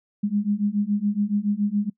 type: beating tone pair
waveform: sine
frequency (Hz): 201.9 / 209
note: G#3 / G#3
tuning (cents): -49 / +11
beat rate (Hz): 7.1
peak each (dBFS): -24 / -23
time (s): 0.23-1.9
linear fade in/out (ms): 10
effects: noise-tail reverb RT60 0.1 s tail -24 dB re dry